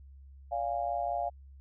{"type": "tone with amplitude modulation", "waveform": "sine", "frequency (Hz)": 698.5, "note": "F5", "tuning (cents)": 0, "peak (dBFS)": -25, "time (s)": [0.51, 1.3], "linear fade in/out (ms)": 20, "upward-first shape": "sine", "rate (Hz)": 125, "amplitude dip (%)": 100, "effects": ["added 68 Hz sine -49 dBFS peak until 1.6 s"]}